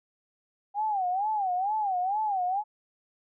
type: tone with vibrato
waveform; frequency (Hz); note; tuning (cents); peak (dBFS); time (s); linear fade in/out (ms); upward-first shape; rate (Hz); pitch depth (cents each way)
sine; 790; G5; +13; -25; 0.74-2.64; 50; sine; 2.2; 170
effects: none